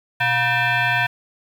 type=tone with frequency modulation; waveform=sine; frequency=123.47 Hz; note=B2; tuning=in tune; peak=-16 dBFS; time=0.2-1.07 s; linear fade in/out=10 ms; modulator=836 Hz; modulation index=3; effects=7-bit